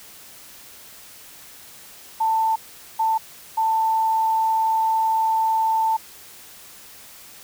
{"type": "tone bursts at uneven times", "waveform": "sine", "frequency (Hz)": 889, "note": "A5", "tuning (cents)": 18, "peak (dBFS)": -17, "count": 3, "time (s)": [[2.2, 2.56], [2.99, 3.18], [3.57, 5.97]], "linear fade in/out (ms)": 10, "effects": ["white hiss -44 dBFS RMS until 7.43 s"]}